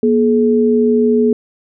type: tone pair together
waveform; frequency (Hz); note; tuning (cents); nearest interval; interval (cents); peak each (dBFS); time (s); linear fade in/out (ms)
sine; 238.8 / 425.5; A#3 / G#4; +42 / +42; minor seventh; 1000; -12; 0.03-1.33; 2
effects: none